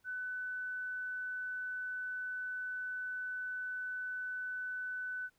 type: tone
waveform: sine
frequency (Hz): 1500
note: F#6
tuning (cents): +23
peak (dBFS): -37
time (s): 0.04-5.3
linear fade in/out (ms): 50
effects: pink hiss -75 dBFS RMS until 5.38 s